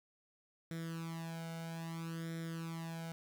sawtooth tone with flanger, 164.81 Hz, E3, in tune, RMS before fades -43 dBFS, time 0.71-3.12 s, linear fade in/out 0 ms, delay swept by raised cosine 0.54 to 1.37 ms, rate 0.61 Hz, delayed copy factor +0.8, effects none

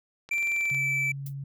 click train, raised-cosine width 0.2 ms, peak -27 dBFS, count 11, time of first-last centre 0.29-0.747 s, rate 21.9 Hz
triangle tone with pitch glide, 2349 to 2321 Hz, D7 to D7, 0 to -21 cents, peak -23 dBFS, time 0.31-1.12 s, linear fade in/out 5 ms, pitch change -21 cents, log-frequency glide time 0.51-0.8 s
sine tone, 138.59 Hz, C#3, in tune, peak -33 dBFS, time 0.71-1.44 s, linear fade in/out 5 ms
violet noise with exponential decay, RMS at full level -36 dBFS, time 1.26-1.34 s, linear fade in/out 5 ms, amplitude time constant 17 ms
effects none

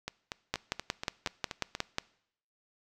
two click trains, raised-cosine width 0.2 ms, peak -12 / -18 dBFS, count 9 / 8, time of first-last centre 0.54-1.984 / 0.08-1.751 s, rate 5.54 / 4.19 Hz, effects noise-tail reverb RT60 0.7 s tail -22 dB re dry

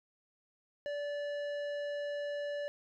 triangle tone with tanh clipping, 580 Hz, D5, 22 cents flat, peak -37 dBFS, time 0.86-2.68 s, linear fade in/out 0 ms, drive 17 dB, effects none

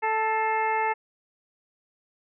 harmonic tone with a mistuned harmonic, 440 Hz, A4, in tune, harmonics 1 / 2 / 3 / 4 / 5 / 6, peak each -31 / -24 / -35 / -33 / -32 / -38 dBFS, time 0.02-0.94 s, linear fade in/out 20 ms, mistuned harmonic 5, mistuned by -53 cents, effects none

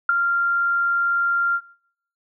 sine tone with ADSR envelope, 1389 Hz, F6, 10 cents flat, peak -10 dBFS, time 0.09-1.61 s, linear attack 4 ms, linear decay 10 ms, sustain -7 dB, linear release 62 ms, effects noise-tail reverb RT60 0.6 s tail -19 dB re dry

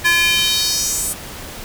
square tone with high-pass filter sweep, 342.5 Hz, F4, 34 cents flat, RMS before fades -17 dBFS, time 0.04-1.14 s, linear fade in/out 20 ms, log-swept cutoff 1700 to 9500 Hz, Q 2.8, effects pink hiss -32 dBFS RMS until 1.64 s

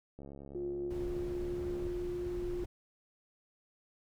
click train, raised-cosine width 2 ms, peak -35 dBFS, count 118, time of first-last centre 0.19-1.869 s, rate 69.7 Hz
sine tone, 354.3 Hz, F4, 25 cents sharp, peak -35 dBFS, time 0.55-2.64 s, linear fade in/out 2 ms
brown noise, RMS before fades -43 dBFS, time 0.9-2.66 s, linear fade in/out 10 ms
effects none

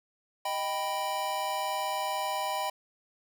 square chord, Eb augmented, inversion none, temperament equal, 622.3 / 784 / 987.8 Hz, Eb5 / G5 / B5, 0 / 0 / 0 cents, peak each -37 / -34 / -34 dBFS, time 0.45-2.7 s, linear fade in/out 5 ms, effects none

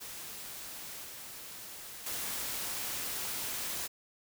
white noise with level steps, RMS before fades -44 / -46 / -37 dBFS, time 0-3.88 s, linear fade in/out 20 ms, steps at 1.04 / 2.06 s, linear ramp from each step 5 ms, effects none

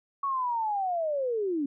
sine linear sweep, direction down, 1125 to 269.4 Hz, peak -26 dBFS, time 0.23-1.66 s, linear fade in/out 5 ms, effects none

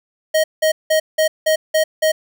square tone bursts, 628 Hz, D#5, 16 cents sharp, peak -13 dBFS, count 7, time 0.34-2.12 s, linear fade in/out 10 ms, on 100 ms, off 180 ms, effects none

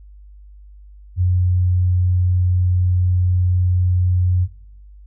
sine tone, 90.4 Hz, F#2, 40 cents flat, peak -13 dBFS, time 1.16-4.48 s, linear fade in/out 50 ms, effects noise-tail reverb RT60 0.7 s tail -17 dB re dry + added 50 Hz sine -39 dBFS peak until 5.06 s

